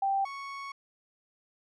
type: tone pair in turn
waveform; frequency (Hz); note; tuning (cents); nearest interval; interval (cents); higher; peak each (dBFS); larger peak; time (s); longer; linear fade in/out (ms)
sine / 30% pulse; 784 / 1108.7; G5 / C#6; 0 / 0; tritone; 600; second; -25 / -35; first; 0.02-0.25 / 0.25-0.72; second; 5
effects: low-pass 5000 Hz 12 dB/octave